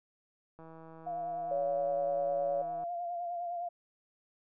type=click train; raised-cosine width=1 ms; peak=-38 dBFS; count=365; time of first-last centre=0.59-2.837 s; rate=162 Hz
type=tone with vibrato; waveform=sine; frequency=696 Hz; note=F5; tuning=6 cents flat; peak=-34 dBFS; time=1.06-3.69 s; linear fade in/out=10 ms; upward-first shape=sine; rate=9.8 Hz; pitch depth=35 cents each way
type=tone; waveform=sine; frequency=565 Hz; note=C#5; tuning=33 cents sharp; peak=-30 dBFS; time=1.51-2.62 s; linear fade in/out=5 ms
effects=none